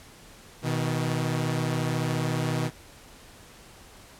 sawtooth tone pair together, 123.9 / 158.15 Hz, B2 / D#3, +6 / +29 cents, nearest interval major third, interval 423 cents, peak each -24 dBFS, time 0.62-2.71 s, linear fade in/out 50 ms, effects pink hiss -50 dBFS RMS until 4.19 s + low-pass 12000 Hz 12 dB/octave

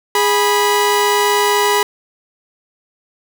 sawtooth tone pair together, 412.9 / 982 Hz, G#4 / B5, -10 / -10 cents, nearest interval octave + minor third, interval 1500 cents, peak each -11 dBFS, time 0.15-1.83 s, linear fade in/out 2 ms, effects none

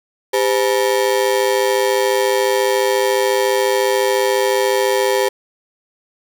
35% pulse ring-modulated tone, 455.6 Hz, A#4, 40 cents flat, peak -9 dBFS, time 0.33-5.29 s, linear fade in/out 10 ms, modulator 57.1 Hz, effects 7-bit

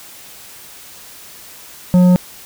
sine tone with tanh clipping, 180.2 Hz, F#3, 45 cents flat, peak -8 dBFS, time 1.94-2.16 s, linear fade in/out 0 ms, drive 9 dB, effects white hiss -38 dBFS RMS until 2.45 s

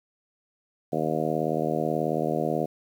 harmonic tone, 78.4 Hz, D#2, 14 cents sharp, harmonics 2 / 3 / 4 / 5 / 6 / 7 / 8 / 9, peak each -32 / -32 / -32 / -32 / -32 / -32 / -32 / -32 dBFS, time 0.92-2.66 s, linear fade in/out 10 ms, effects 9-bit

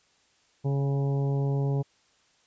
harmonic tone with a mistuned harmonic, 139.1 Hz, C#3, 6 cents sharp, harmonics 1 / 2 / 3 / 4 / 5 / 6 / 7, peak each -24 / -37 / -34 / -41 / -45 / -44 / -50 dBFS, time 0.64-1.83 s, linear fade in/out 20 ms, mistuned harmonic 6, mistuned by -15 cents, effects white hiss -65 dBFS RMS until 2.46 s + resampled to 16000 Hz

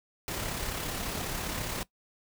pink noise with amplitude modulation, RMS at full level -33 dBFS, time 0.28-1.83 s, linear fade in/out 0 ms, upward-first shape sine, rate 34.7 Hz, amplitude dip 35%, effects noise-tail reverb RT60 0.1 s tail -19 dB re dry

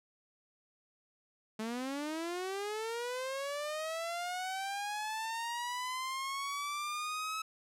sawtooth linear sweep, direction up, 214.1 to 1296 Hz, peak -32 dBFS, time 1.59-7.42 s, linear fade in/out 5 ms, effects low-pass 11000 Hz 12 dB/octave

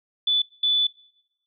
sine tone bursts at uneven times, 3478 Hz, A7, 21 cents flat, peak -18 dBFS, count 2, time 0.27-0.42 / 0.63-0.87 s, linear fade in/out 5 ms, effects noise-tail reverb RT60 0.9 s tail -23 dB re dry

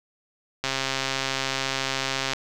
click train, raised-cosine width 0.2 ms, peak -8 dBFS, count 228, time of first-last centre 0.64-2.334 s, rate 134 Hz, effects none

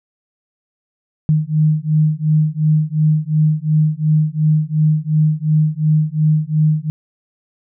sine beating tone pair, 152.9 / 155.7 Hz, D#3 / D#3, -30 / +2 cents, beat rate 2.8 Hz, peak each -15 dBFS, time 1.29-6.9 s, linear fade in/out 0 ms, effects none

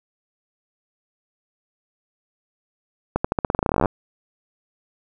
accelerating click train, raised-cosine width 1 ms, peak -5 dBFS, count 21, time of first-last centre 3.16-3.858 s, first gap 85 ms, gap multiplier 0.89, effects none

